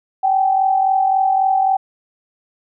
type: tone pair together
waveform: sine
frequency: 767.3 / 811 Hz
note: G5 / G#5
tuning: -37 / -41 cents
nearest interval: minor second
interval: 96 cents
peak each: -13 / -21 dBFS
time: 0.23-1.77 s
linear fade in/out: 10 ms
effects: none